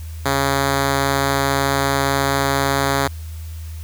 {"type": "tone", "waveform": "5% pulse", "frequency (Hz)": 138.1, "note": "C#3", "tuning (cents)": -6, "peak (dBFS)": -5, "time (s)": [0.25, 3.08], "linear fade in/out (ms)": 10, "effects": ["added 80 Hz sine -28 dBFS peak until 3.83 s", "white hiss -45 dBFS RMS until 3.83 s"]}